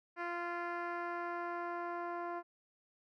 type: tone with low-pass filter sweep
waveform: 10% pulse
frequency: 346.4 Hz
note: F4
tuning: 14 cents flat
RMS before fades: -40 dBFS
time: 0.16-2.43 s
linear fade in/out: 50 ms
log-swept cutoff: 1900 to 1000 Hz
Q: 1.1
effects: none